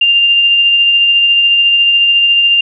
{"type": "tone with tremolo", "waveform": "sine", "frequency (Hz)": 2794, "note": "F7", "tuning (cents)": 0, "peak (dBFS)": -5, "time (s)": [0.01, 2.61], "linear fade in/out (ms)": 5, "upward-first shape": "sine", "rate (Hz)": 14, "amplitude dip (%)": 25, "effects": []}